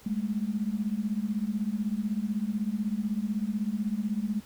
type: beating tone pair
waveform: sine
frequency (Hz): 202.3 / 218.3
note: G#3 / A3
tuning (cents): -45 / -13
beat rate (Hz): 16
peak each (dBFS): -30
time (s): 0.06-4.41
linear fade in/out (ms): 5
effects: pink hiss -54 dBFS RMS until 4.45 s